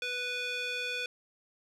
square tone with band-pass filter, 493.9 Hz, B4, in tune, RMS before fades -35 dBFS, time 0.02-1.06 s, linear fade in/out 2 ms, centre 2800 Hz, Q 2.2, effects none

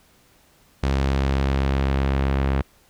sawtooth tone with low-pass filter sweep, 67.8 Hz, C#2, 38 cents flat, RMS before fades -21 dBFS, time 0.83-2.62 s, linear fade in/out 5 ms, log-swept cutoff 5300 to 2400 Hz, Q 0.81, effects pink hiss -57 dBFS RMS until 2.89 s

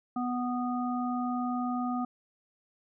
harmonic tone, 246.9 Hz, B3, in tune, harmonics 1 / 3 / 5, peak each -30 / -35 / -37 dBFS, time 0.16-2.05 s, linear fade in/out 5 ms, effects none

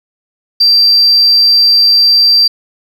sine tone, 4699 Hz, D8, in tune, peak -3 dBFS, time 0.6-2.48 s, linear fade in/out 10 ms, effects tanh soft clip ceiling -1 dBFS + 7-bit

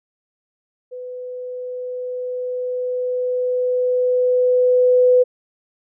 sine tone with level ramp, 500 Hz, B4, 21 cents sharp, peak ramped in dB -29 to -9 dBFS, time 0.91-5.24 s, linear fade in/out 20 ms, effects none

